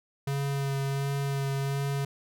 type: tone with vibrato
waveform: square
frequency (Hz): 138.59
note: C#3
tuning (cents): 0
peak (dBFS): -28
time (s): 0.27-2.05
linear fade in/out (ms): 5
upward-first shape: sine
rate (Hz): 1.4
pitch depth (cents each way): 15
effects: none